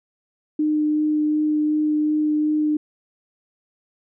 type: tone with vibrato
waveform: sine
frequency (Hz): 303.6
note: D#4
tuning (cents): -42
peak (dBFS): -17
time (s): 0.59-2.77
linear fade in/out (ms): 5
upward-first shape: sine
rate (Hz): 2.7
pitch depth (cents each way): 8
effects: none